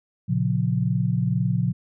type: chord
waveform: sine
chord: Bb minor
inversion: none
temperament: equal with one note detuned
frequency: 116.54 / 138.59 / 178.49 Hz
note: Bb2 / Db3 / F3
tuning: 0 / 0 / +38 cents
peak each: -24 dBFS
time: 0.28-1.73 s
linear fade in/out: 20 ms
effects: none